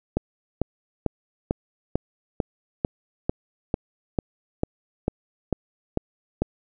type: click train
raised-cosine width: 2 ms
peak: -8 dBFS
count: 15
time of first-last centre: 0.17-6.42 s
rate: 2.24 Hz
effects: none